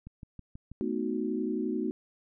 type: click train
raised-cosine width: 5 ms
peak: -31 dBFS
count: 5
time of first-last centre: 0.07-0.716 s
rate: 6.19 Hz
type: chord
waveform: sine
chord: B dominant seventh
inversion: third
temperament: equal with one note detuned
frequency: 220 / 251.5 / 311.1 / 370 Hz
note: A3 / B3 / D#4 / F#4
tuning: 0 / +32 / 0 / 0 cents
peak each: -34 dBFS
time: 0.81-1.91 s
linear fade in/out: 0 ms
effects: none